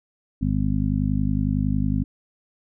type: harmonic tone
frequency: 50.9 Hz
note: G#1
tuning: 34 cents flat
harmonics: 1 / 2 / 3 / 4 / 5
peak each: -26 / -26 / -26 / -26 / -26 dBFS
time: 0.41-2.04 s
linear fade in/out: 10 ms
effects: none